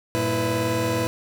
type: tone cluster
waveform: 30% pulse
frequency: 95.6 / 115.2 / 327.7 / 499.3 Hz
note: G2 / A#2 / E4 / B4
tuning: -43 / -20 / -10 / +19 cents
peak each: -30 / -24 / -24 / -23 dBFS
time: 0.15-1.07 s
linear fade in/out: 0 ms
effects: none